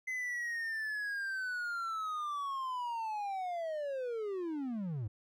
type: linear sweep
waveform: triangle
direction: down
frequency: 2048 to 97 Hz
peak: -33 dBFS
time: 0.07-5.08 s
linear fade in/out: 10 ms
effects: none